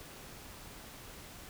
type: silence
effects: pink hiss -50 dBFS RMS until 1.49 s